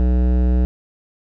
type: tone with hard clipping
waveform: sine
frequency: 61.74 Hz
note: B1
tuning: in tune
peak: -15 dBFS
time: 0-0.65 s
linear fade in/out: 0 ms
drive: 15 dB
effects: none